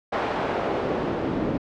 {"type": "noise with band-pass filter sweep", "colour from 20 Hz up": "pink", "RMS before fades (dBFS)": -26, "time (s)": [0.12, 1.58], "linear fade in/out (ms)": 10, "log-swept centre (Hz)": [820, 270], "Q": 1.1, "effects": ["low-pass 4000 Hz 12 dB/octave"]}